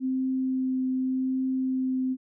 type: tone with vibrato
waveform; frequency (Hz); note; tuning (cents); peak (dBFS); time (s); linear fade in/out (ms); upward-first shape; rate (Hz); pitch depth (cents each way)
sine; 260; C4; -11; -24; 0-2.17; 50; triangle; 0.86; 10
effects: none